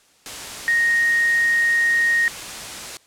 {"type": "tone in noise", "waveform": "sine", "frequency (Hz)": 1864.7, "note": "A#6", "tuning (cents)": 0, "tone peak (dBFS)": -15, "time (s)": [0.68, 2.28], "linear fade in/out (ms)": 0, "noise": "white", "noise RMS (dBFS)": -32, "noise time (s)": [0.26, 2.97], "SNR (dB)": 14, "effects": ["white hiss -56 dBFS RMS until 3.06 s", "low-pass 9000 Hz 12 dB/octave"]}